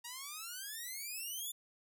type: exponential sweep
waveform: 5% pulse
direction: up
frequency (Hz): 932.3 to 3551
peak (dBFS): -32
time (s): 0.04-1.52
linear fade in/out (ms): 10
effects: none